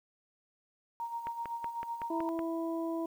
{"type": "tone with tremolo", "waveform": "sine", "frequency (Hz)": 932.3, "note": "A#5", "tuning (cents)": 0, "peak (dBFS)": -33, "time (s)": [1, 2.29], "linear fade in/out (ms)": 0, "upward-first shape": "sine", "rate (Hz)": 7.9, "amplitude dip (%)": 60}
{"type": "click train", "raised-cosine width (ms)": 0.5, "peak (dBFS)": -26, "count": 7, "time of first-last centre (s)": [1.27, 2.391], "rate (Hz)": 5.35}
{"type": "harmonic tone", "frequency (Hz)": 330, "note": "E4", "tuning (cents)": 2, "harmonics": [1, 2, 3], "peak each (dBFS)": [-33, -39, -43], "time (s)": [2.1, 3.06], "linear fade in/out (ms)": 5}
{"effects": ["10-bit"]}